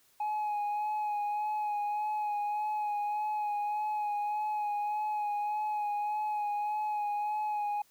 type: tone with vibrato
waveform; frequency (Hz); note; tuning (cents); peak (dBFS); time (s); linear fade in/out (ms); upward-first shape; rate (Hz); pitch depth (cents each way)
sine; 838; G#5; +15; -27; 0.2-7.82; 5; sine; 1.7; 24
effects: tanh soft clip ceiling -29 dBFS + white hiss -66 dBFS RMS until 7.9 s